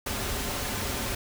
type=noise with comb filter; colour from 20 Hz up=pink; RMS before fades=-31 dBFS; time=0.06-1.15 s; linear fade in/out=5 ms; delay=6.2 ms; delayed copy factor=-0.5; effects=none